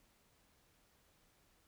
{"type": "silence", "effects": ["pink hiss -72 dBFS RMS until 1.67 s"]}